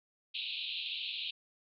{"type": "band-pass noise", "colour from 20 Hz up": "white", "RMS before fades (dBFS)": -39, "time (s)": [0.34, 1.31], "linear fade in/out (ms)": 10, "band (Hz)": [2500, 4100], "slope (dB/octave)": 96, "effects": []}